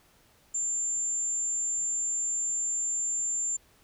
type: tone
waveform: sine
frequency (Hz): 7260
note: A#8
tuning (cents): -47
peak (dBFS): -27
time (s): 0.54-3.57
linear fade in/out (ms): 10
effects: pink hiss -62 dBFS RMS until 3.83 s

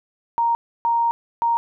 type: tone bursts at uneven times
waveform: sine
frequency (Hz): 932.3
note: A#5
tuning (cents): 0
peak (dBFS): -16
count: 3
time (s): 0.38-0.55 / 0.85-1.11 / 1.42-1.57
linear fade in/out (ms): 0
effects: none

